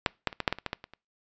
clicks, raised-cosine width 0.3 ms, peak -6 / -8 / -24 / -13 / -6 / -11 / -23 / -14 / -14 / -25 / -30 dBFS, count 11, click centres 0.062 / 0.273 / 0.328 / 0.403 / 0.478 / 0.526 / 0.586 / 0.663 / 0.731 / 0.841 / 0.936 s, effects noise-tail reverb RT60 0.3 s tail -25 dB re dry + resampled to 16000 Hz

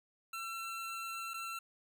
25% pulse tone with dropouts, 1348 Hz, E6, 38 cents sharp, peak -36 dBFS, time 0.33-1.59 s, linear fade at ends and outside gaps 5 ms, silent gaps 1.336-1.34 s, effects none

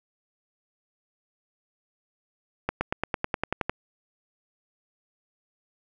accelerating click train, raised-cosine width 0.5 ms, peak -10 dBFS, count 11, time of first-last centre 2.69-3.696 s, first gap 120 ms, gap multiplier 0.96, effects none

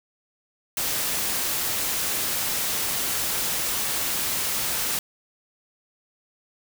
white noise, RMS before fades -26 dBFS, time 0.77-4.99 s, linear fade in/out 2 ms, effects none

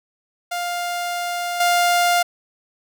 sawtooth tone with level steps, 702 Hz, F5, 9 cents sharp, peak -19 / -11 dBFS, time 0.51-2.23 s, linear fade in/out 10 ms, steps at 1.6 s, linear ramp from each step 5 ms, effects none

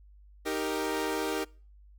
sawtooth chord, Eb major, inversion none, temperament equal, 311.1 / 392 / 466.2 Hz, Eb4 / G4 / Bb4, 0 / 0 / 0 cents, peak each -30 dBFS, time 0.45-1.45 s, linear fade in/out 20 ms, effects noise-tail reverb RT60 0.4 s tail -24 dB re dry + added 50 Hz sine -52 dBFS peak until 1.98 s

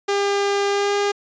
sawtooth tone with pitch glide, 401.6 to 405.8 Hz, G4 to G#4, +42 to -40 cents, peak -14 dBFS, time 0.08-1.12 s, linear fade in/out 10 ms, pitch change +18 cents, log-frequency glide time 0.68-0.95 s, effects resampled to 16000 Hz

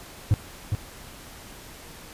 triangle tone with echo, 103.83 Hz, G#2, in tune, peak -13 dBFS, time 0.31-0.34 s, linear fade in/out 0 ms, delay 410 ms, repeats 1, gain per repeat -6 dB, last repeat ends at 0.75 s, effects pink hiss -44 dBFS RMS until 2.13 s + resampled to 32000 Hz

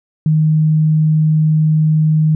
sine tone, 155.6 Hz, D#3, in tune, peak -9 dBFS, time 0.26-2.35 s, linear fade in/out 2 ms, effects none

